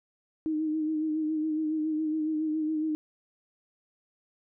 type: tone with vibrato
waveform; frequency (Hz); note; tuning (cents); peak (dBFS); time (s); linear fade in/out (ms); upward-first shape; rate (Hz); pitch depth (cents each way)
sine; 311.1; D#4; 0; -26; 0.46-2.95; 0; sine; 7.2; 35
effects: none